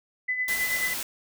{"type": "tone with tremolo", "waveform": "sine", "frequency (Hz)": 2007, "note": "B6", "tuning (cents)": 27, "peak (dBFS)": -23, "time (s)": [0.28, 0.94], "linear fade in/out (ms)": 10, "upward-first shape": "sine", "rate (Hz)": 9.3, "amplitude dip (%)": 55}
{"type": "noise", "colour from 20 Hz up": "white", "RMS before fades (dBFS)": -32, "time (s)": [0.48, 1.03], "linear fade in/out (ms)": 2}
{"effects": []}